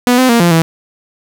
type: tone with pitch steps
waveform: sawtooth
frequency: 246.2 / 256.9 / 234.1 / 172.5 / 163.7 Hz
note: B3 / C4 / A#3 / F3 / E3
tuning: -5 / -32 / +8 / -21 / -12 cents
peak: -3 dBFS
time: 0.07-0.62 s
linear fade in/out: 0 ms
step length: 110 ms
effects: none